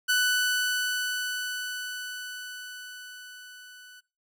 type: tone with level ramp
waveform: sawtooth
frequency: 1492 Hz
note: F#6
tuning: 14 cents sharp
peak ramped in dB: -17 to -44 dBFS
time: 0.08-4.01 s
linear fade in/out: 20 ms
effects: noise-tail reverb RT60 0.3 s tail -21 dB re dry